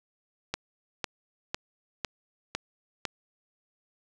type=click train; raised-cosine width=0.2 ms; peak=-12 dBFS; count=6; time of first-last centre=0.54-3.053 s; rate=1.99 Hz; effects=none